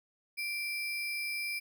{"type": "tone with sample-and-hold", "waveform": "sine", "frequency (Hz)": 2349, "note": "D7", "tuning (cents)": 0, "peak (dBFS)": -33, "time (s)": [0.37, 1.6], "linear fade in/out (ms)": 20, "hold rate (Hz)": 7350, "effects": []}